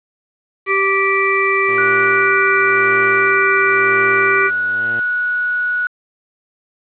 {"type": "harmonic tone", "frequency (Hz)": 390, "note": "G4", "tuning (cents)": -9, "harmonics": [1, 3, 5, 6], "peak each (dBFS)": [-18, -18, -18, -18], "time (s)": [0.66, 4.51], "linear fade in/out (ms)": 50}
{"type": "tone with tremolo", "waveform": "10% pulse", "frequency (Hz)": 116.54, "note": "A#2", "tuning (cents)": 0, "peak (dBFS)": -20, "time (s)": [1.68, 5], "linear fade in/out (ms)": 5, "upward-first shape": "sine", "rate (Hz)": 0.95, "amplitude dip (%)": 75}
{"type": "tone", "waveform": "sine", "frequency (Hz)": 1466, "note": "F#6", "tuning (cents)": -16, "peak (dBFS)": -15, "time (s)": [1.78, 5.87], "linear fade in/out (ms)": 2}
{"effects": ["resampled to 8000 Hz", "7-bit"]}